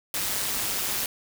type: noise with amplitude modulation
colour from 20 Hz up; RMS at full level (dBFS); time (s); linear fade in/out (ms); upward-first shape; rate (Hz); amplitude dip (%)
white; -25; 0.14-1.06; 2; sine; 202; 70
effects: none